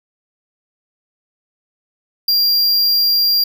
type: tone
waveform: square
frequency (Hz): 4767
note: D8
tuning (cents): +25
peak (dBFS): -12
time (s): 2.28-3.44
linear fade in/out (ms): 5
effects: none